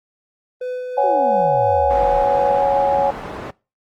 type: tone with tremolo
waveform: triangle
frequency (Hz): 502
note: B4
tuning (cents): +28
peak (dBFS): -20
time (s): 0.61-2.61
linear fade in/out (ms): 5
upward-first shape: sine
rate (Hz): 2.9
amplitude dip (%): 30
type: chord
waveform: sine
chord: C# suspended fourth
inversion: none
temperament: equal with one note detuned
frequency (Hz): 554.4 / 747.7 / 830.6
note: C#5 / F#5 / G#5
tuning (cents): 0 / +18 / 0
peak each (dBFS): -17 / -21 / -17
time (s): 0.97-3.11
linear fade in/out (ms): 10
type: exponential sweep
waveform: sine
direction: down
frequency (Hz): 403.1 to 32.16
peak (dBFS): -26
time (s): 1.03-2.24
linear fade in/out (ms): 10
type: low-pass noise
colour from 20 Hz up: white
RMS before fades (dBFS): -31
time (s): 1.9-3.51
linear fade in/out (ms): 10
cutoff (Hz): 960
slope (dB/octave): 12
effects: noise-tail reverb RT60 0.3 s tail -23 dB re dry + Opus 24 kbps